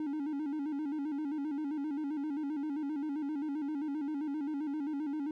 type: tone with vibrato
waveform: triangle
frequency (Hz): 293.7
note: D4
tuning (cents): 0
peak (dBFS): -31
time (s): 0-5.31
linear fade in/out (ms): 2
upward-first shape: square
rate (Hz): 7.6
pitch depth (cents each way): 87
effects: none